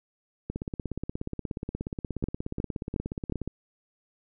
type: two click trains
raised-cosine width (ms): 3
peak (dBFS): -19 / -15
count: 51 / 4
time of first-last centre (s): 0.5-3.476 / 2.24-3.323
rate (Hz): 16.8 / 2.77
effects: none